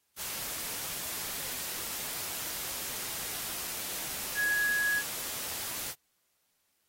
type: tone in noise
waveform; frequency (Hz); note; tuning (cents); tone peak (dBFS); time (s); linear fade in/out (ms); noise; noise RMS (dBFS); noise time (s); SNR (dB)
sine; 1670; G#6; +9; -26; 4.35-5.03; 50; white; -37; 0.16-5.95; +8
effects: white hiss -75 dBFS RMS until 6.88 s + AAC 48 kbps